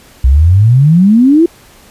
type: exponential sweep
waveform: sine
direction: up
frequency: 61.1 to 349.4 Hz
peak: -3 dBFS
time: 0.24-1.46 s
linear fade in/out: 5 ms
effects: pink hiss -41 dBFS RMS until 1.9 s + resampled to 32000 Hz